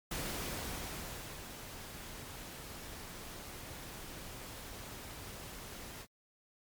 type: noise with ADSR envelope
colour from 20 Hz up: pink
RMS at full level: -38 dBFS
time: 0.11-6.07 s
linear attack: 5 ms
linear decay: 1300 ms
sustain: -9 dB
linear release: 59 ms
effects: MP3 96 kbps